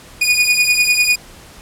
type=beating tone pair; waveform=sawtooth; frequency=2455 / 2465 Hz; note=D#7 / D#7; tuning=-24 / -17 cents; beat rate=10 Hz; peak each=-11 dBFS; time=0.21-1.16 s; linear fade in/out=10 ms; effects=pink hiss -40 dBFS RMS until 1.61 s + low-pass 12000 Hz 12 dB/octave